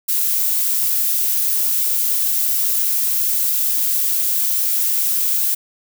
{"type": "noise", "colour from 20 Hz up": "violet", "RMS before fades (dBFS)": -18, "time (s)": [0.08, 5.55], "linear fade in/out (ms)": 10, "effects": []}